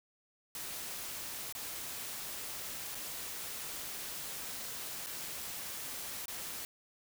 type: noise with dropouts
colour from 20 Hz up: white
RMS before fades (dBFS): -42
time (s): 0.55-6.65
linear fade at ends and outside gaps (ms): 1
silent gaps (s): 1.525-1.55 / 2.948-2.952 / 5.063-5.068 / 6.257-6.281
effects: none